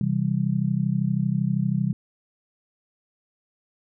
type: chord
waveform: sine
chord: C major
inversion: none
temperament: just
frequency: 130.81 / 163.52 / 196.22 Hz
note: C3 / E3 / G3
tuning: 0 / -14 / +2 cents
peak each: -25 dBFS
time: 0.01-1.93 s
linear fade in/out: 2 ms
effects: none